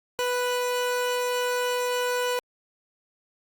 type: tone pair together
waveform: 30% pulse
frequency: 493.9 / 1480 Hz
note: B4 / F#6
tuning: 0 / 0 cents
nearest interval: octave + perfect fifth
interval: 1900 cents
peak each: -22 / -30 dBFS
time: 0.19-2.39 s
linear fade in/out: 0 ms
effects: Opus 48 kbps